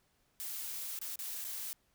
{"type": "noise with dropouts", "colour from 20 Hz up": "blue", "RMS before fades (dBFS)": -41, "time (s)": [0.4, 1.73], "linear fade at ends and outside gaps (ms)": 0, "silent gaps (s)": [[0.99, 1.014], [1.157, 1.19], [1.443, 1.448]], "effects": ["pink hiss -74 dBFS RMS until 1.94 s"]}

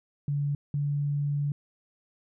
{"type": "tone pair in turn", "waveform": "sine", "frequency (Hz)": [143.6, 144.17], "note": ["D3", "D3"], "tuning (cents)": [-39, -32], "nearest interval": "unison", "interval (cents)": 7, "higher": "second", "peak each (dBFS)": [-25, -25], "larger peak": "neither", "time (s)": [[0.28, 0.55], [0.74, 1.52]], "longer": "second", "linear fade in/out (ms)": 2, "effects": []}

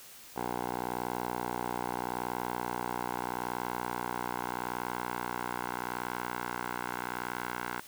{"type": "tone with band-pass filter sweep", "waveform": "10% pulse", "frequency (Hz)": 60.8, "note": "B1", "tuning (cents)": -26, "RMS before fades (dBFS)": -36, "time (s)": [0.36, 7.8], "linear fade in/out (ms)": 5, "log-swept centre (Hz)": [750, 1300], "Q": 1.7, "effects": ["white hiss -51 dBFS RMS until 7.87 s"]}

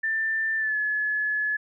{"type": "tone with pitch glide", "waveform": "sine", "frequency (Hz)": [1780, 1708.5], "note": ["A6", "G#6"], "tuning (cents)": [20, 49], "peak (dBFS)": -23, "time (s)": [0.03, 1.57], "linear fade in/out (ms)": 10, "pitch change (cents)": -71, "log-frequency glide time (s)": [0.57, 0.77], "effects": []}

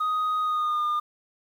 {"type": "tone with pitch glide", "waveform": "sine", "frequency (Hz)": [1249, 1209.9], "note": ["D#6", "D#6"], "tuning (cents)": [6, -49], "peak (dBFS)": -20, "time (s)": [0, 1], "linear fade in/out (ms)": 10, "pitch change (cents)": -55, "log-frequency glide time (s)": [0.41, 0.84], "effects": ["tanh soft clip ceiling -22 dBFS", "9-bit"]}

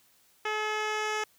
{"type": "tone with low-pass filter sweep", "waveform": "10% pulse", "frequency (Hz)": 428, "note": "A4", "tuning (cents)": -48, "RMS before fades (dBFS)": -31, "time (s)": [0.45, 1.24], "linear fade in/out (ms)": 5, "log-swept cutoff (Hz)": [3700, 6500], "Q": 0.92, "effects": ["white hiss -64 dBFS RMS until 1.38 s"]}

